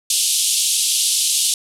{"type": "band-pass noise", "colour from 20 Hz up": "white", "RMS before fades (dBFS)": -18, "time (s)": [0.1, 1.54], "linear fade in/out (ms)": 2, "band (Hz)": [2900, 11000], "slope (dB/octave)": 48, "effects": []}